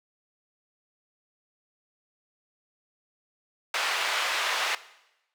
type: band-pass noise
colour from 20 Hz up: white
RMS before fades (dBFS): -28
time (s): 3.74-4.75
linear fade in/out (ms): 2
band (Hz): 670 to 2900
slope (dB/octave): 12
effects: noise-tail reverb RT60 0.9 s tail -17 dB re dry + high-pass 400 Hz 12 dB/octave